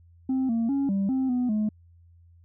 sine tone with pitch steps, 262.2 / 229.2 / 276.8 / 196.3 / 262.8 / 248.3 / 213.2 Hz, C4 / A#3 / C#4 / G3 / C4 / B3 / G#3, +4 / -29 / -2 / +3 / +8 / +9 / +46 cents, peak -20 dBFS, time 0.29-1.69 s, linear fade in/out 5 ms, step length 200 ms, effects tanh soft clip ceiling -21 dBFS + added 85 Hz sine -52 dBFS peak until 2.44 s

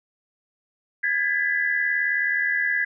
sine tone cluster, 1641 / 1720 / 1991 Hz, G#6 / A6 / B6, -21 / -40 / +14 cents, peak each -24 / -27 / -24 dBFS, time 1.03-2.85 s, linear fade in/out 10 ms, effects none

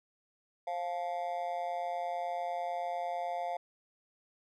triangle tone with amplitude modulation, 700 Hz, F5, 4 cents sharp, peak -27 dBFS, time 0.67-3.57 s, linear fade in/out 5 ms, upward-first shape sine, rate 169 Hz, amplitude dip 95%, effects none

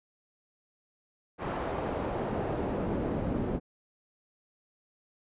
brown noise with band-pass filter sweep, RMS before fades -32 dBFS, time 1.38-3.6 s, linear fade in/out 50 ms, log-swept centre 870 to 330 Hz, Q 0.88, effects resampled to 8000 Hz

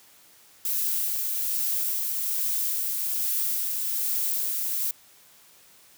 violet noise with tremolo, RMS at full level -26 dBFS, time 0.65-4.91 s, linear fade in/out 2 ms, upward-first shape sine, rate 1.2 Hz, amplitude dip 25%, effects white hiss -55 dBFS RMS until 5.97 s + high-pass 60 Hz 12 dB/octave

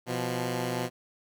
10% pulse tone pair together, 123.95 / 174.61 Hz, B2 / F3, +7 / 0 cents, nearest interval tritone, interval 593 cents, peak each -22 / -26 dBFS, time 0.06-0.9 s, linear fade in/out 50 ms, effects none

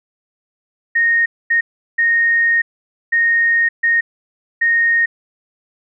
sine tone bursts at uneven times, 1855 Hz, A#6, 9 cents flat, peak -11 dBFS, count 6, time 0.95-1.26 / 1.5-1.61 / 1.98-2.62 / 3.12-3.69 / 3.83-4.01 / 4.61-5.06 s, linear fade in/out 10 ms, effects none

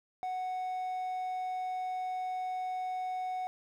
triangle tone with quantisation, 740 Hz, F#5, in tune, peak -31 dBFS, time 0.23-3.47 s, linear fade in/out 0 ms, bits 10, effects none

